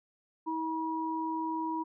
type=tone pair together; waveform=sine; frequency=320.9 / 963.5 Hz; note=E4 / B5; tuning=-46 / -43 cents; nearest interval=octave + perfect fifth; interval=1903 cents; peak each=-34 / -33 dBFS; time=0.46-1.84 s; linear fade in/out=20 ms; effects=none